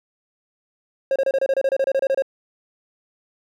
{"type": "tone bursts", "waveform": "triangle", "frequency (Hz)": 540, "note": "C#5", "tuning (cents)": -45, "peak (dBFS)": -14, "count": 15, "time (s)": [1.11, 2.222], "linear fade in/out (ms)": 2, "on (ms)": 48, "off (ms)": 28, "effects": []}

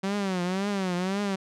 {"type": "tone with vibrato", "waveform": "sawtooth", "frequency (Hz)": 190, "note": "F#3", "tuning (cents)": 46, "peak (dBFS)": -22, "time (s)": [0.03, 1.36], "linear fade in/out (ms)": 10, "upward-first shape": "triangle", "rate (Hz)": 1.9, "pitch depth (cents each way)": 150, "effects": ["low-pass 7000 Hz 12 dB/octave"]}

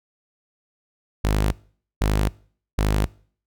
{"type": "tone bursts", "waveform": "sawtooth", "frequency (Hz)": 51.6, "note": "G#1", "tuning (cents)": -10, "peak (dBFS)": -14, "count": 3, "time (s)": [1.24, 3.06], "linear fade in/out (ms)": 5, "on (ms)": 280, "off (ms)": 490, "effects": ["noise-tail reverb RT60 0.5 s tail -23 dB re dry"]}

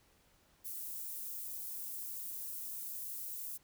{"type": "high-pass noise", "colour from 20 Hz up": "white", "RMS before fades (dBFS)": -43, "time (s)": [0.64, 3.58], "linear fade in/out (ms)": 20, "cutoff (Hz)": 12000, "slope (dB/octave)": 12, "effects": ["pink hiss -69 dBFS RMS until 3.63 s"]}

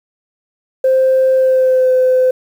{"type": "tone with pitch glide", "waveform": "sine", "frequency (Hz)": [523.3, 512.2], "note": ["C5", "C5"], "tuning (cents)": [0, -37], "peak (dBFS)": -7, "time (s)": [0.84, 2.31], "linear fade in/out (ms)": 5, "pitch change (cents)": -37, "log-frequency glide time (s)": [1.34, 1.92], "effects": ["tanh soft clip ceiling -5 dBFS", "7-bit"]}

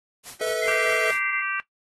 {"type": "noise with tremolo", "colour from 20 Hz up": "white", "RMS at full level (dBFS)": -38, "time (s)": [0.23, 1.22], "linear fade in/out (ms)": 50, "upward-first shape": "sine", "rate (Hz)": 4.8, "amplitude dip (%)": 90}
{"type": "chord", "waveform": "square", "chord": "A suspended second", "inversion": "none", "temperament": "equal with one note detuned", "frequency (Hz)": [440, 493.9, 645.3], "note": ["A4", "B4", "E5"], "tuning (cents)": [0, 0, -37], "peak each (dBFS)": [-29, -30, -28], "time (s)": [0.41, 1.11], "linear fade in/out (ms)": 2}
{"type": "tone", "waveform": "sine", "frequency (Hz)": 2071, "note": "C7", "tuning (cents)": -18, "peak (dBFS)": -26, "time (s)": [0.62, 1.42], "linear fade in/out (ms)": 5}
{"type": "harmonic tone", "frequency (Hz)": 389.9, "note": "G4", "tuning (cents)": -9, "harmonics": [3, 4, 5, 6, 7], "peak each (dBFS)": [-31, -29, -34, -34, -31], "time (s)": [0.68, 1.6], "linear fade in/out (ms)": 0}
{"effects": ["noise-tail reverb RT60 0.1 s tail -17 dB re dry", "AAC 32 kbps"]}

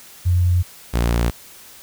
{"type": "tone pair in turn", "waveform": ["sine", "sawtooth"], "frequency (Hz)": [89, 58.5], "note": ["F2", "A#1"], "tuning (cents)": [33, 7], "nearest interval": "perfect fifth", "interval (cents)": 726, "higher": "first", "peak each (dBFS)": [-13, -12], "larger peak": "second", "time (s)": [[0.25, 0.63], [0.93, 1.31]], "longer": "neither", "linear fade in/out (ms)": 20, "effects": ["white hiss -43 dBFS RMS until 1.82 s"]}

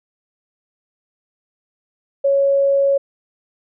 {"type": "tone", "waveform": "sine", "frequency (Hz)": 554.4, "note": "C#5", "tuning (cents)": 0, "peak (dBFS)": -12, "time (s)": [2.24, 2.98], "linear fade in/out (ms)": 10, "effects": []}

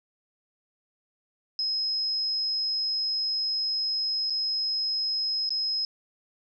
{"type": "tone with dropouts", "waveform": "sine", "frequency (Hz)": 5120, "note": "D#8", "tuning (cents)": 49, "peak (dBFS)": -25, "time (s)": [1.59, 5.85], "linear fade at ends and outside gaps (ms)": 1, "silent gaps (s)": [[4.299, 4.304], [5.492, 5.505]], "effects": []}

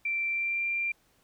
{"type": "tone with pitch glide", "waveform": "sine", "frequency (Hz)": [2349, 2375], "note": ["D7", "D7"], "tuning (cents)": [0, 19], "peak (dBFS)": -27, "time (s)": [0.05, 0.92], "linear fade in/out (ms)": 5, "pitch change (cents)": 19, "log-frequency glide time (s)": [0.29, 0.66], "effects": ["pink hiss -67 dBFS RMS until 1.23 s"]}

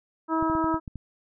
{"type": "harmonic tone", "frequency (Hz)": 322.2, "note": "E4", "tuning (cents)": -39, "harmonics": [1, 2, 3, 4, 5], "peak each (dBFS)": [-25, -33, -28, -29, -42], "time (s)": [0.28, 0.8], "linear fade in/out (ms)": 50}
{"type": "clicks", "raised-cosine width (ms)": 5, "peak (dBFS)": -24, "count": 7, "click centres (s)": [0.426, 0.499, 0.552, 0.643, 0.743, 0.878, 0.957]}
{"effects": []}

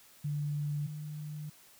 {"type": "tone pair in turn", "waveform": "sine", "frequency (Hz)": [146.83, 151.13], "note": ["D3", "D3"], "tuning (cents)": [0, 50], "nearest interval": "unison", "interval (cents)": 50, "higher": "second", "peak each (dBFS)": [-31, -38], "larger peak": "first", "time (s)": [[0.24, 0.87], [0.87, 1.5]], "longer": "neither", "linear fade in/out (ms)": 10, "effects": ["white hiss -59 dBFS RMS until 1.79 s"]}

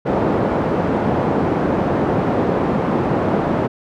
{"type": "band-pass noise", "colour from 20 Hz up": "pink", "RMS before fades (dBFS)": -18, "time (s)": [0.05, 3.68], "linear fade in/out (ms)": 20, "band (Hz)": [160, 790], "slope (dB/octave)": 12, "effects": []}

